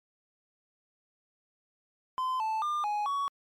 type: tone with pitch steps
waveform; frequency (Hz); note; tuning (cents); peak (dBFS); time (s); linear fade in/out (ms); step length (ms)
triangle; 1028 / 878 / 1200 / 834 / 1122; C6 / A5 / D6 / G#5 / C#6; -31 / -4 / +37 / +7 / +21; -26; 2.18-3.28; 0; 220
effects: MP3 96 kbps